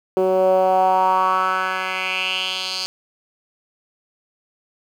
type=tone with band-pass filter sweep; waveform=10% pulse; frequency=187 Hz; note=F#3; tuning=19 cents sharp; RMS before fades=-19 dBFS; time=0.17-2.86 s; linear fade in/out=0 ms; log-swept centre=420 to 4600 Hz; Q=3.9; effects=8-bit